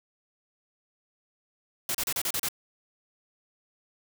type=noise bursts; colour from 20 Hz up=white; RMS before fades=-29 dBFS; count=7; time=1.89-2.486 s; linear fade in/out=2 ms; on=56 ms; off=34 ms; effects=none